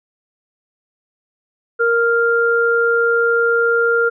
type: tone pair together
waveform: sine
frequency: 466.2 / 1397 Hz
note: A#4 / F6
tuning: 0 / 0 cents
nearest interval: octave + perfect fifth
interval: 1900 cents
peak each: -15 dBFS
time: 1.79-4.1 s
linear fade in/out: 20 ms
effects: none